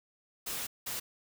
white noise bursts at uneven times, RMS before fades -37 dBFS, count 2, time 0.46-0.67 / 0.86-1 s, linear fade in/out 10 ms, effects none

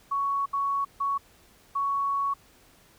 sine tone bursts at uneven times, 1115 Hz, C#6, 10 cents sharp, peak -24 dBFS, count 4, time 0.11-0.46 / 0.53-0.85 / 1-1.18 / 1.75-2.34 s, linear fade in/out 10 ms, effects pink hiss -58 dBFS RMS until 2.98 s

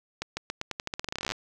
accelerating click train, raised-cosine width 0.2 ms, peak -14 dBFS, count 23, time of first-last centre 0.22-1.32 s, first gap 150 ms, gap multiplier 0.87, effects none

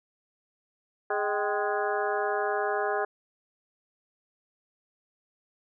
harmonic tone with a mistuned harmonic, 207.8 Hz, G#3, 1 cent sharp, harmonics 2 / 3 / 4 / 5 / 6 / 7 / 8, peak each -30 / -33 / -31 / -36 / -37 / -36 / -36 dBFS, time 1.1-3.05 s, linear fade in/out 5 ms, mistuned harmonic 4, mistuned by -110 cents, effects none

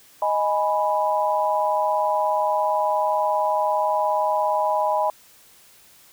sine chord, G# minor, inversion second, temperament equal, 622.3 / 830.6 / 987.8 Hz, D#5 / G#5 / B5, 0 / 0 / 0 cents, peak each -23 dBFS, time 0.22-5.1 s, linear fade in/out 2 ms, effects white hiss -52 dBFS RMS until 6.12 s

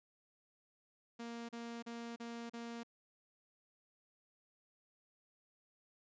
sawtooth tone bursts, 233.8 Hz, A#3, 5 cents sharp, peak -40 dBFS, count 5, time 1.19-2.834 s, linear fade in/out 10 ms, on 300 ms, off 36 ms, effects resampled to 16000 Hz

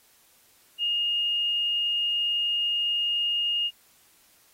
sine tone, 2845 Hz, F7, 31 cents sharp, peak -23 dBFS, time 0.78-3.71 s, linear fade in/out 50 ms, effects white hiss -60 dBFS RMS until 4.53 s + AAC 48 kbps

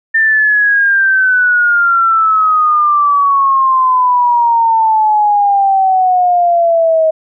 sine exponential sweep, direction down, 1800 to 632 Hz, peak -7 dBFS, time 0.14-7.11 s, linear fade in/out 10 ms, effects none

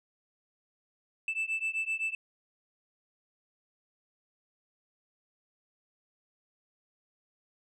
sine beating tone pair, 2637 / 2644.8 Hz, E7 / E7, 0 / +5 cents, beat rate 7.8 Hz, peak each -31 dBFS, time 1.28-2.15 s, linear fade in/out 2 ms, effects tanh soft clip ceiling -27 dBFS

